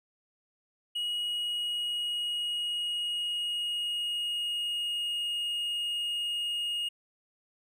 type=tone with pitch glide; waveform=triangle; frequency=2900 to 2862 Hz; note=F#7 to F7; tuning=-35 to +42 cents; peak=-28 dBFS; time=0.95-6.89 s; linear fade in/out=10 ms; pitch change=-23 cents; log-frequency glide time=1.08-5.31 s; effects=none